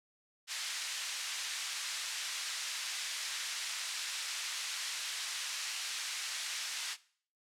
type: band-pass noise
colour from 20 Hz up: white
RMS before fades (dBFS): -39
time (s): 0.47-6.97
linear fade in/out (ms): 50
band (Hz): 1600 to 6400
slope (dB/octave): 12
effects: noise-tail reverb RT60 0.5 s tail -19 dB re dry + low-pass 11000 Hz 12 dB/octave